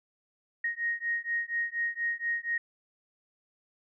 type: beating tone pair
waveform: sine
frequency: 1868 / 1872.2 Hz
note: A#6 / A#6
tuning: +3 / +7 cents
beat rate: 4.2 Hz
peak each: -32 / -32 dBFS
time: 0.64-2.58 s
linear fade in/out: 5 ms
effects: none